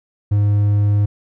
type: tone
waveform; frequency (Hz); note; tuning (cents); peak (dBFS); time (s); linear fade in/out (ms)
triangle; 102.8; G#2; -17; -10; 0.31-1.06; 10
effects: none